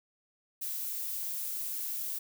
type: noise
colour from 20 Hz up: violet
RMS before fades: -36 dBFS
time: 0.61-2.19 s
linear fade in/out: 10 ms
effects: none

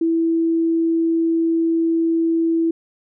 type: tone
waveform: sine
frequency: 329.6 Hz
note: E4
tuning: in tune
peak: -15 dBFS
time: 0.01-2.71 s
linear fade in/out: 5 ms
effects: none

